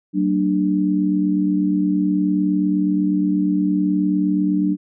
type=tone cluster; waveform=sine; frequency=188.9 / 228.3 / 296.9 Hz; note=F#3 / A#3 / D4; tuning=+36 / -36 / +19 cents; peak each=-19 / -27 / -18 dBFS; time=0.13-4.77 s; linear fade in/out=50 ms; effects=none